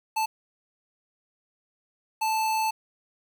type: tone bursts at uneven times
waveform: square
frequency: 878 Hz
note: A5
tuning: 4 cents flat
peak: -24 dBFS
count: 2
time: 0.16-0.26 / 2.21-2.71 s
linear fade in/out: 10 ms
effects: 9-bit